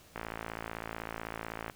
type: click train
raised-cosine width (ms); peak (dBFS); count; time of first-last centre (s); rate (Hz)
0.5; -22; 87; 0.16-1.698; 55.9
effects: pink hiss -58 dBFS RMS until 1.75 s